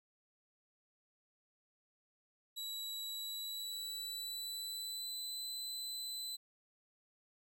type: tone with pitch glide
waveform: sawtooth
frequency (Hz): 3910 to 4018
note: B7 to B7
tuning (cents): -18 to +29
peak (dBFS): -38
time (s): 2.56-6.37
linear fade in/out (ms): 20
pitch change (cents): +47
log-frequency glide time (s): 3.06-5.43
effects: none